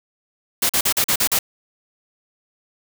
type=noise bursts; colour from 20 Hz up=white; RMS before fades=-18 dBFS; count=7; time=0.62-1.39 s; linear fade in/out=5 ms; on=74 ms; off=42 ms; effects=none